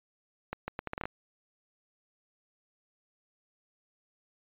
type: accelerating click train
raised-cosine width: 0.5 ms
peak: -19 dBFS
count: 9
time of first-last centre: 0.53-1.055 s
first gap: 150 ms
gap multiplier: 0.74
effects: resampled to 8000 Hz